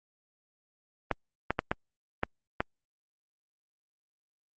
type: clicks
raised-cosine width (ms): 0.5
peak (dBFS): -11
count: 6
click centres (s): 1.113 / 1.506 / 1.591 / 1.715 / 2.234 / 2.605
effects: Opus 32 kbps